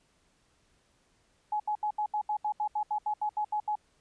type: tone bursts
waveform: sine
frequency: 844 Hz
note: G#5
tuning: 28 cents sharp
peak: -27 dBFS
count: 15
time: 1.52-3.755 s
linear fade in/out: 5 ms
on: 79 ms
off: 75 ms
effects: pink hiss -69 dBFS RMS until 4 s + resampled to 22050 Hz